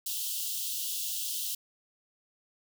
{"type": "high-pass noise", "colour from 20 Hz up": "white", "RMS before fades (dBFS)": -34, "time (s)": [0.06, 1.55], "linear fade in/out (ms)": 5, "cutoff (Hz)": 2800, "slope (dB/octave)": 96, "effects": []}